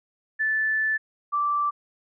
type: tone pair in turn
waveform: sine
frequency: 1751 / 1168.7 Hz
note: A6 / D6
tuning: -9 / -9 cents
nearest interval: perfect fifth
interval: 700 cents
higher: first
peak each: -21 dBFS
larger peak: neither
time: 0.39-0.98 / 1.32-1.71 s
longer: first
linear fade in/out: 20 ms
effects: none